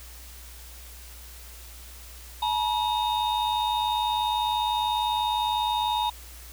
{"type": "tone cluster", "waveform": "triangle", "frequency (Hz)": [857, 957, 3697], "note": ["A5", "A#5", "A#7"], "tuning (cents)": [-46, 45, -15], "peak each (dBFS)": [-25, -25, -29], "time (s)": [2.42, 6.1], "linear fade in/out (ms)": 5, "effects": ["added 60 Hz sine -44 dBFS peak until 6.52 s", "white hiss -47 dBFS RMS until 6.52 s"]}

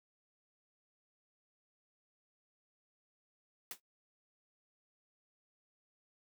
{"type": "noise with exponential decay", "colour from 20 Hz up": "white", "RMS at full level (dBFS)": -39, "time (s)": [3.71, 3.8], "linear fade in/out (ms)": 2, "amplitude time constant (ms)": 18, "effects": ["noise-tail reverb RT60 0.1 s tail -17 dB re dry", "high-pass 150 Hz 12 dB/octave"]}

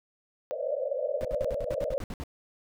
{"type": "band-pass noise", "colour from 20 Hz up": "white", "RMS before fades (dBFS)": -31, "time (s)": [0.51, 1.98], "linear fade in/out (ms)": 0, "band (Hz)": [500, 610], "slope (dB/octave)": 96}
{"type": "noise bursts", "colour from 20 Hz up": "brown", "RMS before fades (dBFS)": -36, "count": 11, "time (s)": [1.21, 2.237], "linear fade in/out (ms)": 0, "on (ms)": 37, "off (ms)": 62}
{"effects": []}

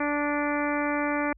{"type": "harmonic tone", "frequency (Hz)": 292.3, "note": "D4", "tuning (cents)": -8, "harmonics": [1, 2, 3, 4, 5, 6, 7, 8], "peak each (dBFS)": [-28, -31, -33, -34, -35, -36, -36, -37], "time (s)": [0, 1.33], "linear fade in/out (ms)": 5, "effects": ["added 50 Hz sine -52 dBFS peak until 1.37 s"]}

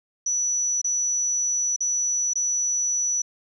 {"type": "tone with dropouts", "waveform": "sine", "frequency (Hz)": 5920, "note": "F#8", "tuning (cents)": 0, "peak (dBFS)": -21, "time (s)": [0.26, 3.22], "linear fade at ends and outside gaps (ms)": 5, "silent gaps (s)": [[0.816, 0.843], [1.763, 1.805], [2.335, 2.355]], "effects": ["10-bit"]}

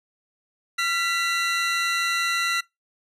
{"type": "tone pair together", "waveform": "25% pulse", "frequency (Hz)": [1371.9, 1975.5], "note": ["F6", "B6"], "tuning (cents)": [-31, 0], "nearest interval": "tritone", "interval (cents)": 631, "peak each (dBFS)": -21, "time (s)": [0.78, 2.61], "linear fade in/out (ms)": 10, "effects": ["noise-tail reverb RT60 0.2 s tail -23 dB re dry", "low-pass 9000 Hz 12 dB/octave"]}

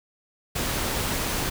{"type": "noise", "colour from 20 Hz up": "pink", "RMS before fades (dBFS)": -27, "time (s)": [0.55, 1.5], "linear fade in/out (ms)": 10, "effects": []}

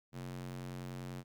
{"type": "tone with high-pass filter", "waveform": "square", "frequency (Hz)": 45.13, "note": "F#1", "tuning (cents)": -42, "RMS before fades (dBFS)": -44, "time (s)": [0.12, 1.24], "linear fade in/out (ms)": 50, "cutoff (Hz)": 150, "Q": 1.7, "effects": []}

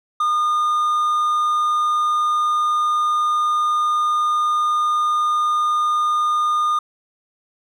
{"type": "tone", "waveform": "triangle", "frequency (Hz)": 1218, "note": "D#6", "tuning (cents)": -37, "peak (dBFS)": -14, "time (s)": [0.2, 6.79], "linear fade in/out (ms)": 5, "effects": []}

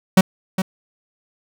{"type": "tone with echo", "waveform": "45% pulse", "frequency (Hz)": 188.5, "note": "F#3", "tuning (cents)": 32, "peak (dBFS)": -7, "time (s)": [0.17, 0.21], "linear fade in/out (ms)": 5, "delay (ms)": 410, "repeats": 1, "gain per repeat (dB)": -10, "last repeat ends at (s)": 0.62, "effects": []}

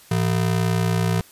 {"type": "ring-modulated tone", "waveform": "square", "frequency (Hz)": 139.2, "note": "C#3", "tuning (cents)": 8, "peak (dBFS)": -16, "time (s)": [0.11, 1.21], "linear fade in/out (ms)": 2, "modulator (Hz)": 30.2, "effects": ["white hiss -49 dBFS RMS until 1.31 s", "resampled to 32000 Hz"]}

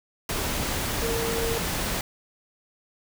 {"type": "tone in noise", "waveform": "sine", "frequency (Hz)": 459.2, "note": "A#4", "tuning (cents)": -26, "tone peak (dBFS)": -28, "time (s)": [1.02, 1.58], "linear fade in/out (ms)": 2, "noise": "pink", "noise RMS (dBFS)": -28, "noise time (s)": [0.29, 2.01], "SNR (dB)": -3, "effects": []}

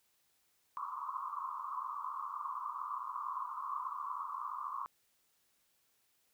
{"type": "band-pass noise", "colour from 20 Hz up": "pink", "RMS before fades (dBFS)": -41, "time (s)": [0.77, 4.86], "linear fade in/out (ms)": 0, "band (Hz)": [1000, 1200], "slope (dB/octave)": 96, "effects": ["white hiss -75 dBFS RMS until 6.33 s"]}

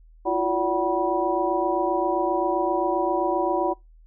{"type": "tone cluster", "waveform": "sine", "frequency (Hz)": [334, 361.6, 575, 754, 973], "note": ["E4", "F#4", "D5", "F#5", "B5"], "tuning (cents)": [23, -40, -37, 32, -26], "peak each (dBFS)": -27, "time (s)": [0.25, 3.74], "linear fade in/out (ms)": 20, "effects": ["noise-tail reverb RT60 0.2 s tail -25 dB re dry", "added 40 Hz sine -48 dBFS peak until 4.06 s"]}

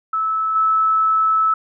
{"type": "tone with level steps", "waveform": "sine", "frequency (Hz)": 1305, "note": "E6", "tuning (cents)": -18, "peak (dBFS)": [-17, -13], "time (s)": [0.13, 1.54], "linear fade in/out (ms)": 5, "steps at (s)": 0.55, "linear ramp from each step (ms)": 10, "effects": []}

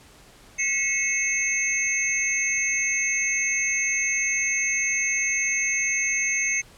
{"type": "tone cluster", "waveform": "sine", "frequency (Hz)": [1962, 2179, 2598, 6320], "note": ["B6", "C#7", "E7", "G8"], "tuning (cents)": [-12, -30, -26, 13], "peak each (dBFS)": [-33, -25, -30, -25], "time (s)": [0.58, 6.62], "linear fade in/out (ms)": 20, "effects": ["pink hiss -51 dBFS RMS until 6.77 s", "low-pass 11000 Hz 12 dB/octave"]}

